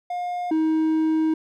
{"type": "tone pair in turn", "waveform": "triangle", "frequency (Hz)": [712, 316.5], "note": ["F5", "D#4"], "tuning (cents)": [33, 30], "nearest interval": "octave + major second", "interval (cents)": 1403, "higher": "first", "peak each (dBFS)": [-23, -16], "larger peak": "second", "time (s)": [[0.1, 0.51], [0.51, 1.34]], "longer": "second", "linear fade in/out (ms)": 5, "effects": []}